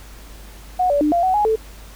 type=tone with pitch steps; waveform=sine; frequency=731 / 575 / 300 / 690 / 748 / 834 / 440.9 Hz; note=F#5 / D5 / D4 / F5 / F#5 / G#5 / A4; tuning=-21 / -37 / +37 / -21 / +19 / +7 / +4 cents; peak=-14 dBFS; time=0.79-1.56 s; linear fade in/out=10 ms; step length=110 ms; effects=added 50 Hz sine -38 dBFS peak until 1.95 s + pink hiss -44 dBFS RMS until 1.95 s